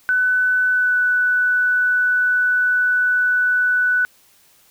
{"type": "tone with pitch glide", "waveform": "sine", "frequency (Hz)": [1500, 1488.8], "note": ["F#6", "F#6"], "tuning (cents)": [23, 10], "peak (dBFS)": -14, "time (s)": [0.09, 4.05], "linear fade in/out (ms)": 0, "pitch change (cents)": -13, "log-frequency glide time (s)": [0.72, 0.97], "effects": ["white hiss -54 dBFS RMS until 4.7 s"]}